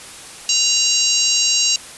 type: harmonic tone with a mistuned harmonic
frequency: 932.3 Hz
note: A#5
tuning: in tune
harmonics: 3 / 4 / 5 / 6 / 7 / 8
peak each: -21 / -21 / -21 / -21 / -21 / -21 dBFS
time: 0.49-1.76 s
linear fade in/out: 2 ms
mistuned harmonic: 4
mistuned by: +98 cents
effects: white hiss -36 dBFS RMS until 1.97 s + resampled to 24000 Hz